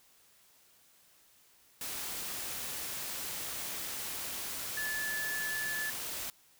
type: tone in noise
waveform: sine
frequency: 1731 Hz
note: A6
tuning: 29 cents flat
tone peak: -34 dBFS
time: 4.77-5.9 s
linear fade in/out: 2 ms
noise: white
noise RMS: -39 dBFS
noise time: 1.81-6.3 s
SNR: +2 dB
effects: white hiss -64 dBFS RMS until 6.59 s

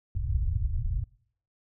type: low-pass noise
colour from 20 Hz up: pink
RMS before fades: -28 dBFS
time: 0.15-1.04 s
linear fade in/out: 2 ms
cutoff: 120 Hz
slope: 48 dB/octave
effects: noise-tail reverb RT60 0.6 s tail -22 dB re dry

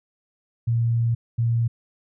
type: tone bursts at uneven times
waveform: sine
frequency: 116.54 Hz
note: A#2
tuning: in tune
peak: -18 dBFS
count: 2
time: 0.67-1.15 / 1.38-1.68 s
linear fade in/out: 10 ms
effects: none

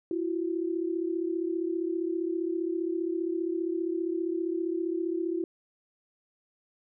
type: tone pair together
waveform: sine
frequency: 333.6 / 368.7 Hz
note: E4 / F#4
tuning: +21 / -6 cents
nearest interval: major second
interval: 173 cents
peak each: -29 / -32 dBFS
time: 0.11-5.44 s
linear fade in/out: 2 ms
effects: none

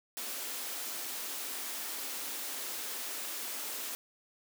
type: high-pass noise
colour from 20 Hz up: white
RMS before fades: -39 dBFS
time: 0.17-3.95 s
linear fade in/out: 0 ms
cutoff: 220 Hz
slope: 96 dB/octave
effects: none

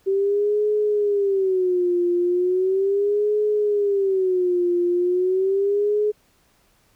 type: tone with vibrato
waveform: sine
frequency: 384.4 Hz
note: G4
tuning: 34 cents flat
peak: -17 dBFS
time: 0.06-6.12 s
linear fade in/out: 20 ms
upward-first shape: sine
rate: 0.37 Hz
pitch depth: 160 cents each way
effects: pink hiss -61 dBFS RMS until 6.95 s

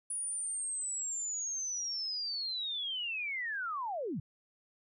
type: linear sweep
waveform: sine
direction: down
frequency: 9800 to 115.7 Hz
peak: -34 dBFS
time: 0.1-4.2 s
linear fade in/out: 5 ms
effects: none

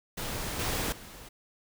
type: noise with level steps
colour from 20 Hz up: pink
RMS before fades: -35 / -31 / -47 dBFS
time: 0.17-1.29 s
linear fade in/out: 10 ms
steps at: 0.59 / 0.92 s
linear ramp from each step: 5 ms
effects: none

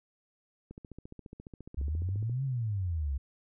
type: click train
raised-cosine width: 3 ms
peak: -32 dBFS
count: 24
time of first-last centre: 0.71-2.296 s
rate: 14.5 Hz
type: exponential two-way sweep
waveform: sine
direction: up then down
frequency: 64.9 to 138.59 to 64.9 Hz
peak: -29 dBFS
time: 1.77-3.18 s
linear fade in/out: 10 ms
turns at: 2.44 s
effects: none

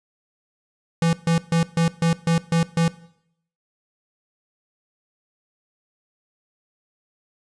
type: tone bursts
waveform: square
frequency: 166.5 Hz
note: E3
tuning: 18 cents sharp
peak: -17 dBFS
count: 8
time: 1.02-2.88 s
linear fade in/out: 2 ms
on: 110 ms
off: 140 ms
effects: noise-tail reverb RT60 0.7 s tail -18 dB re dry + resampled to 22050 Hz

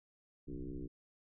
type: tone with frequency modulation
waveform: sine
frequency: 154.7 Hz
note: D#3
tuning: 10 cents flat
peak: -40 dBFS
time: 0.47-0.88 s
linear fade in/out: 20 ms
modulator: 64.6 Hz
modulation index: 3.3
effects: none

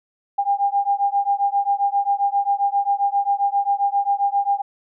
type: beating tone pair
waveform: sine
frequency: 799 / 806.5 Hz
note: G5 / G5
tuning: +33 / +49 cents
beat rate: 7.5 Hz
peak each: -20 dBFS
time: 0.38-4.62 s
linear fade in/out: 10 ms
effects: none

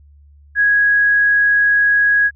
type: tone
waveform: sine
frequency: 1659 Hz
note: G#6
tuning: 2 cents flat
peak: -10 dBFS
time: 0.55-2.31 s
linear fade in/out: 50 ms
effects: added 72 Hz sine -43 dBFS peak until 2.35 s

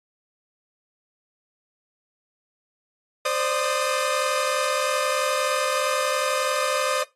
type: tone cluster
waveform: sawtooth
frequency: 521 / 592 / 1236 Hz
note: C5 / D5 / D#6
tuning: -7 / +14 / -12 cents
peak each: -23 dBFS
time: 3.25-7.03 s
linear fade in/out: 5 ms
effects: noise-tail reverb RT60 0.2 s tail -18 dB re dry + AAC 32 kbps

